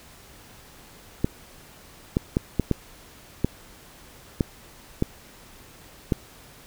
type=clicks; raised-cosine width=3 ms; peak=-7 dBFS; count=9; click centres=1.245 / 2.169 / 2.369 / 2.597 / 2.713 / 3.446 / 4.408 / 5.024 / 6.122 s; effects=pink hiss -49 dBFS RMS until 6.66 s